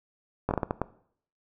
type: slowing click train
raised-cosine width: 1 ms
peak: -12 dBFS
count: 7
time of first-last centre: 0.49-0.816 s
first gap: 20 ms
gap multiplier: 1.4
effects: noise-tail reverb RT60 0.6 s tail -18 dB re dry